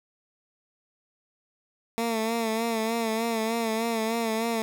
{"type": "tone with vibrato", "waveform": "15% pulse", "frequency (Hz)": 226.2, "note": "A3", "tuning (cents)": 48, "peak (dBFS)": -19, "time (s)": [1.98, 4.62], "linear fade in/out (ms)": 0, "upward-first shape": "sine", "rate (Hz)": 3.3, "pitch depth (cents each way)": 50, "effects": []}